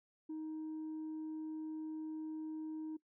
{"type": "tone", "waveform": "sine", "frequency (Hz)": 313.2, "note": "D#4", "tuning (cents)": 11, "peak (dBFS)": -38, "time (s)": [0.29, 2.97], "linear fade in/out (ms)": 10, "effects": ["noise-tail reverb RT60 0.1 s tail -20 dB re dry", "tanh soft clip ceiling -39 dBFS"]}